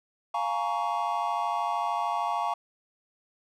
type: chord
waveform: triangle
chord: Bb minor seventh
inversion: second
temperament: just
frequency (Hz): 699.2 / 839.1 / 932.3 / 1118.8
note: F5 / Ab5 / Bb5 / Db6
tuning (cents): +2 / +18 / 0 / +16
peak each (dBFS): -30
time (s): 0.34-2.54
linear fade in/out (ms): 5
effects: none